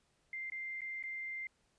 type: tone with dropouts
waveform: sine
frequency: 2093 Hz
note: C7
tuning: in tune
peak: -39 dBFS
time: 0.33-1.47 s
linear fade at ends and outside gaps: 2 ms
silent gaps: 0.5-0.52 / 0.808-0.817 / 1.027-1.037 s
effects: pink hiss -75 dBFS RMS until 1.78 s + resampled to 22050 Hz